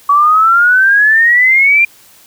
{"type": "exponential sweep", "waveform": "sine", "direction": "up", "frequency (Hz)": [1131, 2400], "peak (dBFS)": -5, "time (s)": [0.09, 1.85], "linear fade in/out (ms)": 5, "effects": ["white hiss -43 dBFS RMS until 2.26 s"]}